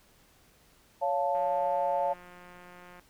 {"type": "chord", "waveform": "sine", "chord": "Db augmented", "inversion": "none", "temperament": "equal with one note detuned", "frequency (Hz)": [559.5, 698.5, 880], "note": ["Db5", "F5", "A5"], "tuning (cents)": [16, 0, 0], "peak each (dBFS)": -30, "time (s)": [1.01, 2.14], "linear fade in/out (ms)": 20}
{"type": "click train", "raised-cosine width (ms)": 0.5, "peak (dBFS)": -36, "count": 294, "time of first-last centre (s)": [1.35, 2.996], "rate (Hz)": 178}
{"effects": ["pink hiss -62 dBFS RMS until 3.09 s"]}